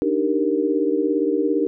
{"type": "chord", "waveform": "sine", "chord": "Eb major seventh", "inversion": "third", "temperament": "equal", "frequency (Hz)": [293.7, 311.1, 392, 466.2], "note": ["D4", "Eb4", "G4", "Bb4"], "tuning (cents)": [0, 0, 0, 0], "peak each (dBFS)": -23, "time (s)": [0.02, 1.67], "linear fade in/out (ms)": 0, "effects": []}